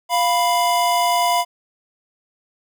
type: tone pair together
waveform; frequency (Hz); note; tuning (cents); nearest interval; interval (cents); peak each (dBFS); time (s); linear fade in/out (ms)
square; 698 / 987.1; F5 / B5; -1 / -1; tritone; 600; -19; 0.09-1.45; 50
effects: none